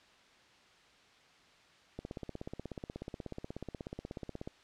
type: click train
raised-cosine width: 2 ms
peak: -27 dBFS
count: 42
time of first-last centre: 1.99-4.475 s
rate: 16.5 Hz
effects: white hiss -62 dBFS RMS until 4.63 s + low-pass 4000 Hz 12 dB/octave